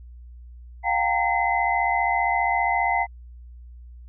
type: tone cluster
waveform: sine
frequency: 711 / 786 / 918 / 2041 Hz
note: F5 / G5 / A#5 / C7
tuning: +31 / +4 / -27 / -44 cents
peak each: -25 dBFS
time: 0.83-3.07 s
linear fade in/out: 50 ms
effects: added 60 Hz sine -40 dBFS peak until 4.08 s